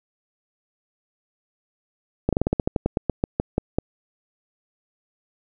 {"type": "slowing click train", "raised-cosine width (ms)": 2, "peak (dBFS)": -6, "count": 16, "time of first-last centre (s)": [2.29, 3.785], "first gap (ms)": 37, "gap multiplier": 1.13, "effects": []}